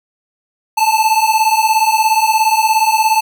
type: beating tone pair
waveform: square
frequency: 869 / 886 Hz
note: A5 / A5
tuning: -22 / +12 cents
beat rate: 17 Hz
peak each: -14 dBFS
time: 0.77-3.21 s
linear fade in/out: 10 ms
effects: none